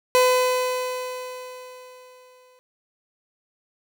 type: tone with exponential decay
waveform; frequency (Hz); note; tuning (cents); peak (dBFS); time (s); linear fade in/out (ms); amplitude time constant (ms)
30% pulse; 505; B4; +39; -11; 0.15-2.59; 0; 530
effects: none